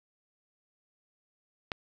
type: click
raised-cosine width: 0.3 ms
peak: -16 dBFS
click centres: 1.718 s
effects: none